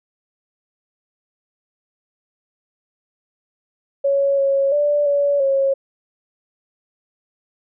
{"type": "tone with pitch steps", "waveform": "sine", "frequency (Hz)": [556, 550, 585, 570, 545], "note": ["C#5", "C#5", "D5", "C#5", "C#5"], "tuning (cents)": [5, -14, -7, 48, -29], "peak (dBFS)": -14, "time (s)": [4.04, 5.74], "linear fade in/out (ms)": 10, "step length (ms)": 340, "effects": []}